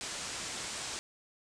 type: low-pass noise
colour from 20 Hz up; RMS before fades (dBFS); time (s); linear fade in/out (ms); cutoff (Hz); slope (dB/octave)
white; -40; 0.01-0.99; 0; 8700; 48
effects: none